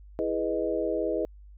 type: chord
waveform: sine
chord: E major seventh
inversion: none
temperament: equal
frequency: 329.6 / 415.3 / 493.9 / 622.3 Hz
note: E4 / G#4 / B4 / D#5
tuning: 0 / 0 / 0 / 0 cents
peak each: -31 dBFS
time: 0.19-1.25 s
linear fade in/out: 0 ms
effects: added 50 Hz sine -46 dBFS peak until 1.57 s